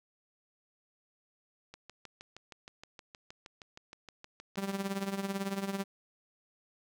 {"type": "click train", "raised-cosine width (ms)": 0.2, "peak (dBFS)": -30, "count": 22, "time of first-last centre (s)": [1.74, 5.026], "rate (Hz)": 6.39}
{"type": "tone with tremolo", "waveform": "sawtooth", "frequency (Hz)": 196.1, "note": "G3", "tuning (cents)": 1, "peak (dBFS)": -26, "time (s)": [4.57, 5.84], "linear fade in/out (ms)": 10, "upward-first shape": "triangle", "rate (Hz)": 18, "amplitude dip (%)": 80}
{"effects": []}